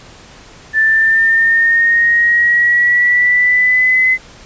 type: linear sweep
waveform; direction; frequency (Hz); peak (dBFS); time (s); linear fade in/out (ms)
sine; up; 1760 to 2040; -8; 0.73-4.18; 50
effects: pink hiss -39 dBFS RMS until 4.45 s + resampled to 16000 Hz

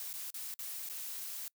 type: noise with dropouts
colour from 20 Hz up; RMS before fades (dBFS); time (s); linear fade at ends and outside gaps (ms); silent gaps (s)
blue; -42; 0-1.48; 1; 0.13-0.138 / 0.304-0.342 / 0.541-0.59 / 0.889-0.897
effects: noise-tail reverb RT60 0.1 s tail -25 dB re dry

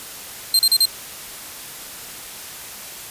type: tone bursts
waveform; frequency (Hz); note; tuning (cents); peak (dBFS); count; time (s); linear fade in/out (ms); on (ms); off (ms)
sawtooth; 4167; C8; -8; -9; 4; 0.54-0.855; 2; 51; 37
effects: white hiss -35 dBFS RMS until 3.1 s + resampled to 32000 Hz

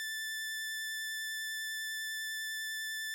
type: tone with vibrato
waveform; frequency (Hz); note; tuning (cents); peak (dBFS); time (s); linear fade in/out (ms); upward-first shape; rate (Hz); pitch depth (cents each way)
sawtooth; 1760; A6; 0; -33; 0-3.14; 0; sine; 10; 9
effects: none

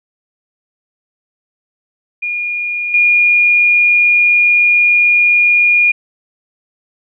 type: tone with level steps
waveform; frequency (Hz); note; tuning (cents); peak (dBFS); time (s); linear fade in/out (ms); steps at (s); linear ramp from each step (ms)
sine; 2429; D#7; -42; -16 / -7; 2.22-5.92; 10; 2.94; 2
effects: none

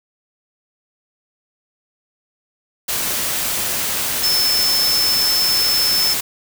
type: tone in noise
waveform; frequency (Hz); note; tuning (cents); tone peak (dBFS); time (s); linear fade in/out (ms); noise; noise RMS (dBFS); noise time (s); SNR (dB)
sine; 5274; E8; 0; -15; 4.23-6.14; 10; white; -21; 2.88-6.21; +3
effects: none

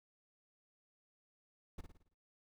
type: noise with echo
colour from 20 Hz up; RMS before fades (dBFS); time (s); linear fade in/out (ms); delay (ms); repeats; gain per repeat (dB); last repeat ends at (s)
brown; -44; 1.78-1.81; 5; 55; 6; -6; 2.14
effects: noise-tail reverb RT60 0.2 s tail -19 dB re dry

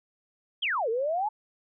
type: exponential two-way sweep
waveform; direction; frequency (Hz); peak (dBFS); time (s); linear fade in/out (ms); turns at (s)
sine; down then up; 3400 to 433.4 to 881; -25; 0.62-1.29; 10; 0.89
effects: none

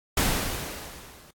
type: noise with level ramp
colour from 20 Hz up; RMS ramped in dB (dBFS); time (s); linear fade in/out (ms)
pink; -22 to -52; 0.17-1.31; 5
effects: AAC 64 kbps

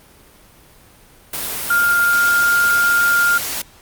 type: tone in noise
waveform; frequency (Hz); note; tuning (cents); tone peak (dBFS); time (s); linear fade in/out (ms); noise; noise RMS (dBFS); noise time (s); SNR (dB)
sine; 1405; F6; +10; -12; 1.7-3.38; 5; white; -24; 1.33-3.62; +9
effects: pink hiss -47 dBFS RMS until 3.81 s + Opus 32 kbps

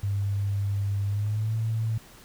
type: tone with pitch glide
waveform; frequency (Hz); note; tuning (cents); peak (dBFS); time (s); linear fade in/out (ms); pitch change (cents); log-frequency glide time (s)
sine; 100 to 111.6; G2 to A2; +35 to +25; -24; 0.03-1.98; 5; +190; 1.06-1.56
effects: pink hiss -51 dBFS RMS until 2.24 s

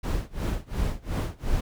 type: noise with tremolo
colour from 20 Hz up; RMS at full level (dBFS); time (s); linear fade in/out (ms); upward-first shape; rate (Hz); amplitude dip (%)
brown; -25; 0.03-1.61; 10; sine; 2.8; 95
effects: none

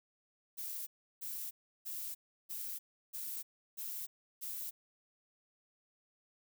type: noise bursts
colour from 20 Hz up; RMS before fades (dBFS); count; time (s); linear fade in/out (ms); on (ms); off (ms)
violet; -42; 7; 0.57-4.71; 20; 300; 340
effects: none

